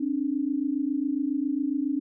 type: tone pair together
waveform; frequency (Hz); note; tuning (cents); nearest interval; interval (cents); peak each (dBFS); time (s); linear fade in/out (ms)
sine; 269.6 / 296.9; C#4 / D4; -48 / +19; major second; 167; -27; 0-2; 10
effects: none